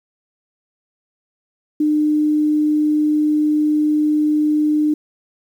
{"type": "tone", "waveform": "sine", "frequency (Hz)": 302.2, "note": "D4", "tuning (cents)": 50, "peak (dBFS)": -13, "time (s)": [1.8, 4.94], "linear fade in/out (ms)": 5, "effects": ["8-bit"]}